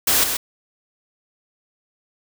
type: noise with echo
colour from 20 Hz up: white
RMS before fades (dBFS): -17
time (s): 0.07-0.24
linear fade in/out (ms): 5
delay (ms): 130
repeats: 1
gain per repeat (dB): -6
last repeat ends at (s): 0.37
effects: none